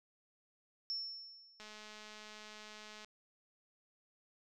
sine tone with exponential decay, 5400 Hz, E8, 41 cents sharp, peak -35 dBFS, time 0.9-1.87 s, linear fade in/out 0 ms, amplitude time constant 210 ms
click train, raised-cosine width 0.2 ms, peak -35 dBFS, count 309, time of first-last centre 1.6-3.046 s, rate 213 Hz
effects none

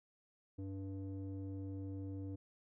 square tone with low-pass filter, 96.9 Hz, G2, 20 cents flat, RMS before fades -44 dBFS, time 0.58-2.36 s, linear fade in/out 10 ms, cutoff 370 Hz, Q 4.5, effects none

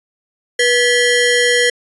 30% pulse ring-modulated tone, 1224 Hz, D#6, 29 cents flat, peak -5 dBFS, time 0.59-1.7 s, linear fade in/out 5 ms, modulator 738 Hz, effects resampled to 24000 Hz

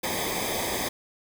pink noise with comb filter, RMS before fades -29 dBFS, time 0.03-0.89 s, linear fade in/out 10 ms, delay 0.71 ms, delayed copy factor -0.8, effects none

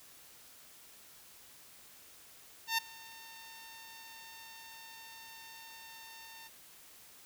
10% pulse tone with ADSR envelope, 906 Hz, A#5, 50 cents flat, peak -19 dBFS, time 2.67-6.49 s, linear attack 110 ms, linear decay 9 ms, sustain -23 dB, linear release 24 ms, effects white hiss -57 dBFS RMS until 7.25 s

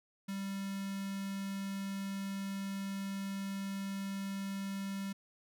square tone with notch filter, 196 Hz, G3, in tune, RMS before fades -39 dBFS, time 0.28-5.13 s, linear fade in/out 10 ms, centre 670 Hz, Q 1, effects none

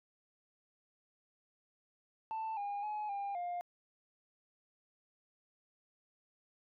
sine tone with pitch steps, 885 / 811 / 845 / 801 / 705 Hz, A5 / G#5 / G#5 / G5 / F5, +10 / -41 / +30 / +37 / +16 cents, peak -34 dBFS, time 2.31-3.61 s, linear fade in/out 0 ms, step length 260 ms, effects tanh soft clip ceiling -35 dBFS

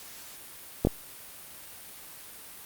clicks, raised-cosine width 2 ms, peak -9 dBFS, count 2, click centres 0.85 / 0.871 s, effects white hiss -46 dBFS RMS until 2.65 s + Opus 48 kbps

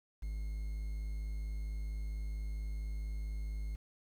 triangle tone with quantisation, 52.2 Hz, G#1, 10 cents sharp, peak -34 dBFS, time 0.22-3.76 s, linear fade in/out 10 ms, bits 10, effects none

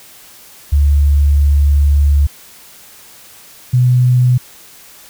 sine tone pair in turn, 71.8 / 124.89 Hz, D2 / B2, -39 / +20 cents, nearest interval minor seventh, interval 959 cents, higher second, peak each -7 dBFS, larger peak neither, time 0.72-2.27 / 3.73-4.38 s, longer first, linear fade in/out 10 ms, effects white hiss -40 dBFS RMS until 5.09 s

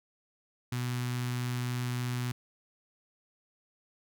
sawtooth tone with notch filter, 123.47 Hz, B2, in tune, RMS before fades -33 dBFS, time 0.72-2.32 s, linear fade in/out 5 ms, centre 540 Hz, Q 0.58, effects none

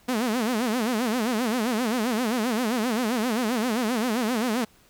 sawtooth tone with vibrato, 233.1 Hz, A#3, in tune, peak -19 dBFS, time 0.08-4.65 s, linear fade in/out 10 ms, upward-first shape sine, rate 7.6 Hz, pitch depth 180 cents each way, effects pink hiss -58 dBFS RMS until 4.89 s

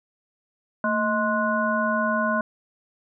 harmonic tone with a mistuned harmonic, 210 Hz, G#3, 19 cents sharp, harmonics 1 / 3 / 5 / 7, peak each -26 / -26 / -26 / -26 dBFS, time 0.84-2.41 s, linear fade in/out 2 ms, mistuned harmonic 1, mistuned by +110 cents, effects none

